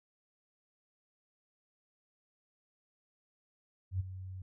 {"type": "tone with ADSR envelope", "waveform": "sine", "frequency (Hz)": 93.5, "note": "F#2", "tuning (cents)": 19, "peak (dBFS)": -28, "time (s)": [3.91, 4.42], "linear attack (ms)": 89, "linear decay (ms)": 18, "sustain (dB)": -13, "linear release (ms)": 4, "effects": []}